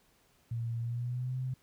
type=tone with pitch glide; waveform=sine; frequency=116.2 to 128.93 Hz; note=A#2 to C3; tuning=-5 to -25 cents; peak=-32 dBFS; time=0.51-1.54 s; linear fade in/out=5 ms; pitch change=+180 cents; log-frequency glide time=0.8-1.36 s; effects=pink hiss -68 dBFS RMS until 1.62 s